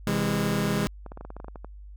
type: chord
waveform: sawtooth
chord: C augmented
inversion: none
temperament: just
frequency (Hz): 130.81 / 163.52 / 204.4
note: C3 / E3 / G#3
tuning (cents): 0 / -14 / -27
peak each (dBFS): -26 / -25 / -22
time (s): 0.07-0.87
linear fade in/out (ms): 0
type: clicks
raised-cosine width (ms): 1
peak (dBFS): -26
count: 12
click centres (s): 1.063 / 1.119 / 1.174 / 1.21 / 1.25 / 1.304 / 1.366 / 1.401 / 1.445 / 1.483 / 1.558 / 1.646
effects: added 50 Hz sine -41 dBFS peak until 1.96 s